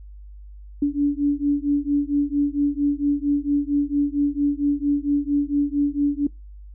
sine beating tone pair, 285.4 / 289.8 Hz, D4 / D4, -49 / -23 cents, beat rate 4.4 Hz, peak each -21 dBFS, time 0.82-6.27 s, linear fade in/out 5 ms, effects noise-tail reverb RT60 0.2 s tail -23 dB re dry + added 50 Hz sine -38 dBFS peak until 6.74 s

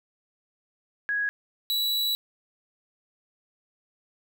sine / 45% pulse tone pair in turn, 1661.2 / 3931 Hz, G#6 / B7, 0 / -9 cents, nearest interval octave + minor third, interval 1491 cents, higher second, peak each -24 dBFS, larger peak neither, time 1.09-1.29 / 1.7-2.15 s, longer second, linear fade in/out 0 ms, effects none

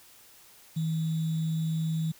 sine tone with sample-and-hold, 160.7 Hz, E3, 44 cents flat, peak -26 dBFS, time 0.76-2.12 s, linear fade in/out 10 ms, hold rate 3675 Hz, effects white hiss -55 dBFS RMS until 2.19 s

